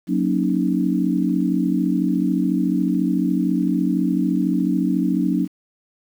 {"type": "chord", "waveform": "sine", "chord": "D# minor seventh", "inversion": "first", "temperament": "equal with one note detuned", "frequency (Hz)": [182.87, 233.1, 277.2, 311.1], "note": ["F#3", "A#3", "C#4", "D#4"], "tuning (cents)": [-20, 0, 0, 0], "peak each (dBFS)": [-21, -24, -22, -23], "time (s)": [0.07, 5.48], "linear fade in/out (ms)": 50, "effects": ["8-bit"]}